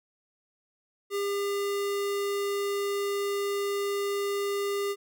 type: tone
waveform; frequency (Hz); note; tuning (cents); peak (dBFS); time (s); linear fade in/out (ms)
square; 402.2; G4; +44; -28; 1.1-4.96; 50
effects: none